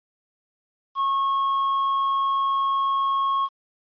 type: tone with quantisation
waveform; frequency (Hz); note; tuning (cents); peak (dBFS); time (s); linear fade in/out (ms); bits
triangle; 1093; C#6; -25; -18; 0.95-3.49; 50; 8
effects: resampled to 11025 Hz